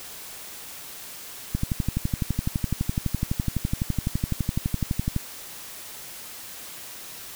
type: click train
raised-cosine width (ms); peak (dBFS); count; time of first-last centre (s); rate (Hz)
5; -11; 44; 1.55-5.163; 11.9
effects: white hiss -40 dBFS RMS until 7.35 s